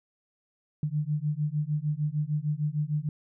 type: beating tone pair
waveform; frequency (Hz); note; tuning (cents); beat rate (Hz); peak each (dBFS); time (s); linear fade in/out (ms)
sine; 146.83 / 153.43; D3 / D#3; 0 / -24; 6.6; -29 / -29; 0.83-3.09; 2
effects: none